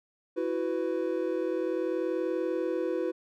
triangle chord, E suspended second, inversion none, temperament equal with one note detuned, 329.6 / 370 / 498.2 Hz, E4 / F#4 / B4, 0 / 0 / +15 cents, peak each -30 dBFS, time 0.36-3.12 s, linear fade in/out 20 ms, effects none

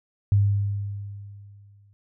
sine tone with exponential decay, 100.9 Hz, G#2, 49 cents flat, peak -14 dBFS, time 0.32-1.93 s, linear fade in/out 0 ms, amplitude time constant 350 ms, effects none

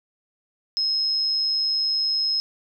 sine tone, 5150 Hz, E8, 41 cents flat, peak -20 dBFS, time 0.77-2.4 s, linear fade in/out 0 ms, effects none

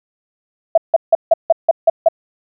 sine tone bursts, 659.3 Hz, E5, in tune, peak -5 dBFS, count 8, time 0.75-2.086 s, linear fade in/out 5 ms, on 27 ms, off 160 ms, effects none

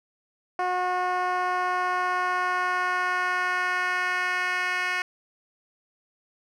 10% pulse tone with band-pass filter sweep, 363.1 Hz, F#4, 33 cents flat, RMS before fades -26 dBFS, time 0.59-5.02 s, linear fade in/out 2 ms, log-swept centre 730 to 2200 Hz, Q 1.4, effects none

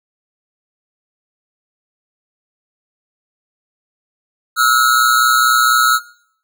square tone pair together, 1302.8 / 1427 Hz, E6 / F6, -21 / +37 cents, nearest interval major second, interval 158 cents, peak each -13 dBFS, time 4.56-6 s, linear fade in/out 50 ms, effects noise-tail reverb RT60 0.6 s tail -19 dB re dry

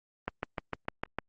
click train, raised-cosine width 0.5 ms, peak -16 dBFS, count 7, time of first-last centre 0.28-1.186 s, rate 6.62 Hz, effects Opus 24 kbps

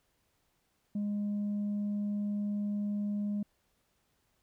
sine tone with tanh clipping, 205.7 Hz, G#3, 16 cents flat, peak -31 dBFS, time 0.95-3.43 s, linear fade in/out 5 ms, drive 1 dB, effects pink hiss -75 dBFS RMS until 4.42 s

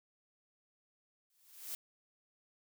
blue noise with exponential growth, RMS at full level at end -39 dBFS, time 1.3-1.75 s, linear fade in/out 2 ms, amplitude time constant 97 ms, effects none

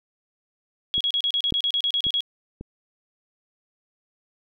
sine tone bursts, 3322 Hz, G#7, in tune, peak -20 dBFS, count 13, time 0.94-2.206 s, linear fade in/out 0 ms, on 66 ms, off 34 ms
click train, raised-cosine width 3 ms, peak -22 dBFS, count 4, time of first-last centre 0.98-2.61 s, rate 1.84 Hz
effects none

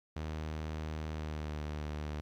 sawtooth tone with pitch glide, 77.78 to 75.3 Hz, D#2 to D2, 0 to +44 cents, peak -33 dBFS, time 0.16-2.21 s, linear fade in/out 5 ms, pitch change -56 cents, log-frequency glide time 1.11-1.62 s, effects low-pass 5000 Hz 12 dB/octave + 12-bit

